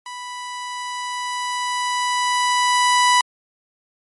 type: tone with level ramp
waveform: sawtooth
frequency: 987.8 Hz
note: B5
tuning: in tune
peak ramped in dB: -27 to -8 dBFS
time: 0.06-3.21 s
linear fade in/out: 2 ms
effects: MP3 48 kbps